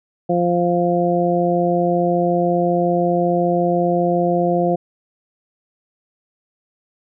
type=harmonic tone; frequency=174.61 Hz; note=F3; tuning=in tune; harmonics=1 / 2 / 3 / 4; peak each=-20 / -20 / -20 / -20 dBFS; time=0.29-4.76 s; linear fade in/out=10 ms; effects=none